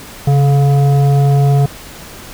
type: tone with frequency modulation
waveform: sine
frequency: 138.4 Hz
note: C#3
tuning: 2 cents flat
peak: -7 dBFS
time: 0.27-1.66 s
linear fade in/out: 5 ms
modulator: 568 Hz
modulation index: 0.43
effects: pink hiss -33 dBFS RMS until 2.33 s